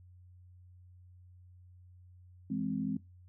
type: chord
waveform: sine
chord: E augmented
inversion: none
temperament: equal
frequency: 164.81 / 207.7 / 261.6 Hz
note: E3 / G#3 / B#3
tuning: 0 / 0 / 0 cents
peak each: -39 / -35 / -35 dBFS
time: 2.5-2.97 s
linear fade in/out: 5 ms
effects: noise-tail reverb RT60 0.2 s tail -19 dB re dry + added 90 Hz sine -54 dBFS peak until 3.28 s